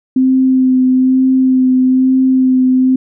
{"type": "tone with vibrato", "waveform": "sine", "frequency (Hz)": 258.9, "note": "C4", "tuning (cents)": -18, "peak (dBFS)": -7, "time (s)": [0.16, 2.96], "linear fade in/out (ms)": 5, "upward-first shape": "sine", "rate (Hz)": 1.1, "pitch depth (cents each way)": 16, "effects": []}